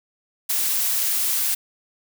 blue noise, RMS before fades -22 dBFS, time 0.49-1.55 s, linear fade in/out 10 ms, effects none

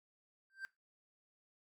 triangle tone with exponential growth, 1568 Hz, G6, in tune, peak -36 dBFS, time 0.5-0.65 s, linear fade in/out 0 ms, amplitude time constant 31 ms, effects noise-tail reverb RT60 0.2 s tail -18 dB re dry

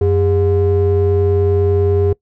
triangle ring-modulated tone, 157 Hz, D#3, 16 cents sharp, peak -6 dBFS, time 0.01-2.13 s, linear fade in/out 5 ms, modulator 248 Hz, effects noise-tail reverb RT60 0.1 s tail -22 dB re dry

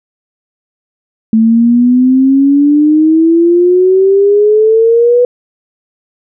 sine exponential sweep, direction up, 220 to 493.9 Hz, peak -4 dBFS, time 1.33-5.25 s, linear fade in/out 2 ms, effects none

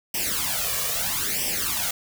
white noise with flanger, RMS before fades -26 dBFS, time 0.14-1.91 s, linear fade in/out 5 ms, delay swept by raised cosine 0.36 to 1.76 ms, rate 0.77 Hz, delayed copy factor +0.85, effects none

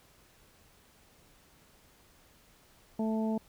harmonic tone, 220 Hz, A3, in tune, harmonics 1 / 2 / 3 / 4, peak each -29 / -38 / -39 / -42 dBFS, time 2.99-3.38 s, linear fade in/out 5 ms, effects pink hiss -62 dBFS RMS until 3.48 s

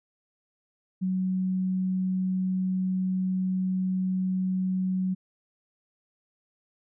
sine tone, 186.3 Hz, F#3, 12 cents sharp, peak -24 dBFS, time 1.01-5.15 s, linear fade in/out 20 ms, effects none

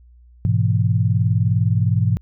sine chord, E major, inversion first, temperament equal with one note detuned, 103.83 / 123.47 / 166.44 Hz, G#2 / B2 / E3, 0 / 0 / +17 cents, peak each -17 / -19 / -22 dBFS, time 0.45-2.17 s, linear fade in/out 0 ms, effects added 60 Hz sine -45 dBFS peak until 2.21 s

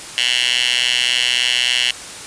10% pulse tone with high-pass filter, 123.47 Hz, B2, in tune, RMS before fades -17 dBFS, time 0.18-1.91 s, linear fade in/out 0 ms, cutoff 2700 Hz, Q 4.9, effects white hiss -32 dBFS RMS until 2.26 s + resampled to 22050 Hz

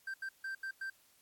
triangle tone bursts at uneven times, 1568 Hz, G6, in tune, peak -36 dBFS, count 5, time 0.07-0.14 / 0.22-0.29 / 0.44-0.55 / 0.63-0.71 / 0.81-0.9 s, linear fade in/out 5 ms, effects white hiss -68 dBFS RMS until 1.21 s + AAC 64 kbps

